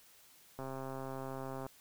click train, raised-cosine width 1 ms, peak -29 dBFS, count 144, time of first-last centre 0.59-1.665 s, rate 133 Hz, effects white hiss -62 dBFS RMS until 1.8 s

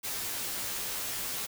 white noise with comb filter, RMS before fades -35 dBFS, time 0.03-1.47 s, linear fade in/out 20 ms, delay 13 ms, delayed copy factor -0.75, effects none

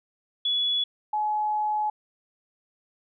sine tone pair in turn, 3400 / 848.4 Hz, G#7 / G#5, +40 / +37 cents, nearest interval 2 octaves, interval 2403 cents, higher first, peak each -22 / -23 dBFS, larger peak first, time 0.45-0.84 / 1.13-1.9 s, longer second, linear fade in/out 5 ms, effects none

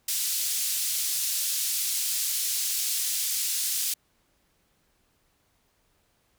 white band-pass noise, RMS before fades -28 dBFS, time 0.08-3.94 s, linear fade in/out 5 ms, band 4000 to 13000 Hz, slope 12 dB/octave, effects pink hiss -69 dBFS RMS until 6.38 s

